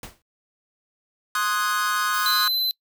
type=noise with exponential decay; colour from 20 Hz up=pink; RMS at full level=-33 dBFS; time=0.03-0.22 s; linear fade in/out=2 ms; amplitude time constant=40 ms
type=chord; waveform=45% pulse; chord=Ab dominant seventh; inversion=first; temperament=equal with one note detuned; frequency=1053.2 / 1244.5 / 1480 / 1661.2 Hz; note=C6 / Eb6 / Gb6 / Ab6; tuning=+11 / 0 / 0 / 0 cents; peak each=-28 / -25 / -26 / -31 dBFS; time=1.35-2.48 s; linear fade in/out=2 ms
type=noise; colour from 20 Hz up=violet; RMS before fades=-35 dBFS; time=2.13-2.32 s; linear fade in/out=10 ms
type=tone; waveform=square; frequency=4043 Hz; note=B7; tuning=40 cents sharp; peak=-21 dBFS; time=2.26-2.71 s; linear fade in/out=0 ms
effects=noise-tail reverb RT60 0.1 s tail -25 dB re dry